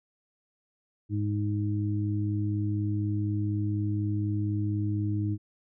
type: harmonic tone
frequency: 104.1 Hz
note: G#2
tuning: 5 cents sharp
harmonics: 1 / 2 / 3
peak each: -27 / -36 / -32 dBFS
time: 1.09-5.38 s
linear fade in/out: 50 ms
effects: none